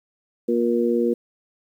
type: harmonic tone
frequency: 118.5 Hz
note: A#2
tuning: 29 cents sharp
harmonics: 2 / 3 / 4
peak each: -22 / -22 / -22 dBFS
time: 0.48-1.14 s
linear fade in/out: 10 ms
effects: 9-bit

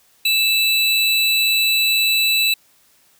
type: tone pair together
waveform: square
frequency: 2637 / 3951 Hz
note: E7 / B7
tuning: 0 / 0 cents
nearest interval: perfect fifth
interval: 700 cents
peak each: -18 dBFS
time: 0.25-2.54 s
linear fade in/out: 5 ms
effects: white hiss -56 dBFS RMS until 3.19 s

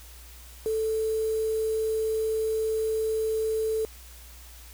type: tone with quantisation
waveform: sine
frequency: 440 Hz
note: A4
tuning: in tune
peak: -24 dBFS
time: 0.66-3.85 s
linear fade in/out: 0 ms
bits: 7
effects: added 60 Hz sine -46 dBFS peak until 4.73 s + white hiss -50 dBFS RMS until 4.73 s

